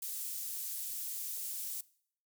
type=high-pass noise; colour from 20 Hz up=pink; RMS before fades=-40 dBFS; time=0.02-1.81 s; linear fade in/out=5 ms; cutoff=10000 Hz; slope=12 dB/octave; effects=noise-tail reverb RT60 0.6 s tail -21 dB re dry